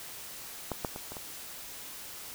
clicks, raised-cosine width 1 ms, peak -18 / -16 / -25 / -27 / -27 dBFS, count 5, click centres 0.717 / 0.848 / 0.961 / 1.12 / 1.168 s, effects white hiss -44 dBFS RMS until 2.34 s

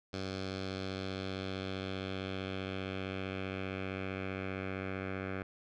10% pulse tone with low-pass filter sweep, 95.3 Hz, G2, 48 cents flat, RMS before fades -39 dBFS, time 0.13-5.43 s, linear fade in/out 5 ms, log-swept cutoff 4700 to 2000 Hz, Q 2.4, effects none

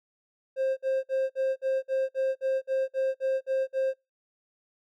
triangle tone bursts, 530 Hz, C5, 22 cents sharp, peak -21 dBFS, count 13, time 0.56-3.938 s, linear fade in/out 50 ms, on 210 ms, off 54 ms, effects noise-tail reverb RT60 0.2 s tail -24 dB re dry + tanh soft clip ceiling -17 dBFS

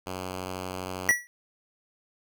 5% pulse tone, 92.5 Hz, F#2, in tune, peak -22 dBFS, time 0.06-1.12 s, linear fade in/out 10 ms
square tone with exponential decay, 1940 Hz, B6, 31 cents flat, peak -15 dBFS, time 1.09-1.27 s, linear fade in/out 0 ms, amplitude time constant 39 ms
effects none

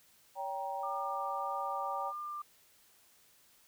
sine chord, G diminished, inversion second, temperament just, 564.5 / 784 / 940.8 Hz, Db5 / G5 / Bb5, +31 / 0 / +16 cents, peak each -42 / -38 / -40 dBFS, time 0.35-2.13 s, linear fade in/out 50 ms
sine tone with vibrato, 1194 Hz, D6, 28 cents sharp, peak -38 dBFS, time 0.83-2.42 s, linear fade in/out 5 ms, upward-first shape sine, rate 1.7 Hz, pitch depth 9 cents each way
effects white hiss -65 dBFS RMS until 3.67 s

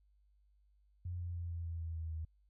sine tone with pitch steps, 88.5 / 87.18 / 85.88 / 84.6 / 83.34 / 82.1 / 80.87 / 79.67 Hz, F2 / F2 / F2 / E2 / E2 / E2 / E2 / D#2, +23 / -3 / -29 / +45 / +19 / -6 / -33 / +42 cents, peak -38 dBFS, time 1.05-2.25 s, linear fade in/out 5 ms, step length 150 ms, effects added 50 Hz sine -67 dBFS peak until 2.49 s

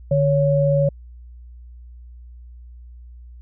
sine tone pair together, 147.7 / 557.6 Hz, D3 / C#5, +10 / +10 cents, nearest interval octave + major seventh, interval 2300 cents, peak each -17 dBFS, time 0.11-0.89 s, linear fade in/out 5 ms, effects added 60 Hz sine -38 dBFS peak until 3.41 s

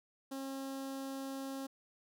sawtooth tone with notch filter, 270 Hz, C#4, 45 cents flat, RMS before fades -42 dBFS, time 0.31-1.67 s, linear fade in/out 10 ms, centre 2200 Hz, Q 1.3, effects none

